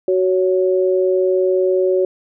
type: tone pair together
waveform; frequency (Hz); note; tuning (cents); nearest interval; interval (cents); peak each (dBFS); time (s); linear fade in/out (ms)
sine; 372.4 / 558; F#4 / C#5; +11 / +11; perfect fifth; 700; -14 / -18; 0.08-2.05; 2
effects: none